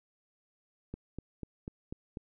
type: click train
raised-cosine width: 3 ms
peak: -26 dBFS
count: 6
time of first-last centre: 0.94-2.172 s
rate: 4.06 Hz
effects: none